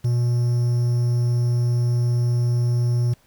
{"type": "tone with quantisation", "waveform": "triangle", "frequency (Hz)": 120.6, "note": "B2", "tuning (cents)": -41, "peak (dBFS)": -15, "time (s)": [0.04, 3.14], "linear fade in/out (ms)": 10, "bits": 7, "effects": ["pink hiss -59 dBFS RMS until 3.26 s"]}